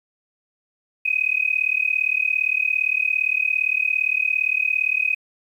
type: tone with amplitude modulation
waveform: sine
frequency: 2516 Hz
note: D#7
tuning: 19 cents sharp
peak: -14 dBFS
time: 1.05-5.15 s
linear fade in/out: 10 ms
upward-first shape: sine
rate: 37.5 Hz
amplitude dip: 95%
effects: 9-bit